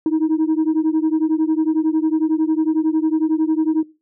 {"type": "beating tone pair", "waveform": "sine", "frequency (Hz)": [311.1, 322.1], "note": ["D#4", "E4"], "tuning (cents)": [0, -40], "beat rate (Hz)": 11, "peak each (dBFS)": -16, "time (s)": [0.06, 3.83], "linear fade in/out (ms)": 2, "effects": ["noise-tail reverb RT60 0.3 s tail -19 dB re dry", "tanh soft clip ceiling -12 dBFS"]}